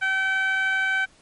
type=tone with band-pass filter; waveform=15% pulse; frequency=768 Hz; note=G5; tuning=36 cents flat; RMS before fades=-23 dBFS; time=0.01-1.06 s; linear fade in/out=20 ms; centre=1600 Hz; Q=2.6; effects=pink hiss -56 dBFS RMS until 1.21 s + MP3 48 kbps